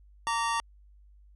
square tone cluster, 921 / 1154 / 1860 Hz, A#5 / D6 / A#6, -21 / -31 / -4 cents, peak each -30 / -32 / -36 dBFS, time 0.27-0.6 s, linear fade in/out 0 ms, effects added 50 Hz sine -53 dBFS peak until 1.35 s + resampled to 24000 Hz

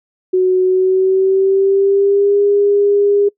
sine tone with pitch glide, 370 to 405.8 Hz, F#4 to G#4, 0 to -40 cents, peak -9 dBFS, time 0.33-3.29 s, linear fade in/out 10 ms, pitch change +160 cents, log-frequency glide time 0.63-2.4 s, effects noise-tail reverb RT60 0.1 s tail -23 dB re dry

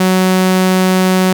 sawtooth tone, 186 Hz, F#3, 9 cents sharp, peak -5 dBFS, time 0-1.33 s, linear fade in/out 5 ms, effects none

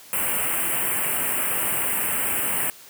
white band-stop noise, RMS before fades -24 dBFS, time 0.13-2.7 s, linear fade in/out 0 ms, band 3000 to 7900 Hz, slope 96 dB/octave, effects white hiss -46 dBFS RMS until 2.89 s + high-pass 100 Hz 12 dB/octave

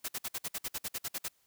white noise bursts, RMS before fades -36 dBFS, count 13, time 0.04-1.285 s, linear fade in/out 10 ms, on 45 ms, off 55 ms, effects white hiss -71 dBFS RMS until 1.46 s

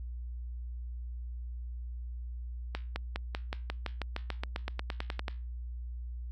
accelerating click train, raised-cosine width 0.3 ms, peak -18 dBFS, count 19, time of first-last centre 2.75-5.282 s, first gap 210 ms, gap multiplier 0.95, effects added 60 Hz sine -37 dBFS peak until 6.31 s + Opus 48 kbps

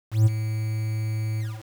triangle tone with ADSR envelope, 109.4 Hz, A2, 9 cents flat, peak -10 dBFS, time 0.11-1.64 s, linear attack 150 ms, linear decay 26 ms, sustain -12 dB, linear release 240 ms, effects 7-bit

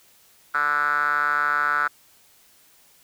5% pulse tone with band-pass filter, 146.83 Hz, D3, in tune, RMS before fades -22 dBFS, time 0.54-1.88 s, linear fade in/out 10 ms, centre 1400 Hz, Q 9.2, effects white hiss -56 dBFS RMS until 3.03 s

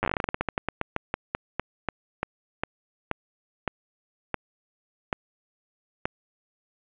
slowing click train, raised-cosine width 0.5 ms, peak -10 dBFS, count 30, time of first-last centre 0.03-6.055 s, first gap 9 ms, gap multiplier 1.18, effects resampled to 8000 Hz + 7-bit

